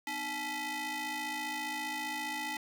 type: ring-modulated tone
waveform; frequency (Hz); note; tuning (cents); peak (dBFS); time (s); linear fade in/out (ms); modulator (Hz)
sawtooth; 557; C#5; +8; -28; 0.07-2.57; 2; 1420
effects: none